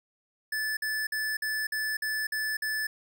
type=tone bursts; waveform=square; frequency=1740 Hz; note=A6; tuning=20 cents flat; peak=-29 dBFS; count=8; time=0.52-2.87 s; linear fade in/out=5 ms; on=250 ms; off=50 ms; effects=none